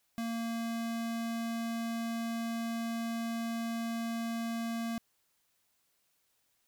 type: tone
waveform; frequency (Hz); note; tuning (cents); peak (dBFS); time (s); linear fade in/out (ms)
square; 230; A#3; -23; -34; 0.18-4.98; 0
effects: white hiss -75 dBFS RMS until 6.67 s